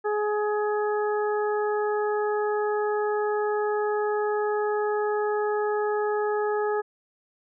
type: harmonic tone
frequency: 420 Hz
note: G#4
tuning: 19 cents sharp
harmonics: 1 / 2 / 3 / 4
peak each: -24 / -30 / -34 / -36 dBFS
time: 0.04-6.82 s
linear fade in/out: 20 ms
effects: none